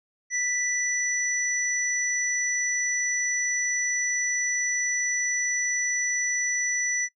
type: tone pair together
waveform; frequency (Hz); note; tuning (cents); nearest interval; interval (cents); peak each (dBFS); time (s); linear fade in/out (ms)
sine; 1975.5 / 5920; B6 / F#8; 0 / 0; octave + perfect fifth; 1900; -27 / -26; 0.3-7.09; 50
effects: noise-tail reverb RT60 0.1 s tail -21 dB re dry